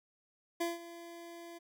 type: tone with ADSR envelope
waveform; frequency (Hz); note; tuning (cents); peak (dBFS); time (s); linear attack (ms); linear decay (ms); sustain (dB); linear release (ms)
25% pulse; 340; F4; -46; -27; 0.6-1.59; 11; 170; -16; 18
effects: none